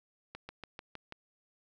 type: slowing click train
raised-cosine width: 0.3 ms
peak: -27 dBFS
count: 6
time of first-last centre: 0.35-1.124 s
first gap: 140 ms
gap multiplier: 1.05
effects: none